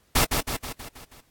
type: noise with echo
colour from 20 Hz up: pink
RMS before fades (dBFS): -19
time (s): 0.15-0.25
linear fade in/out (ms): 10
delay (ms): 160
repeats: 6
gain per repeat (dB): -5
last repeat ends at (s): 1.21
effects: pink hiss -64 dBFS RMS until 1.3 s + AAC 64 kbps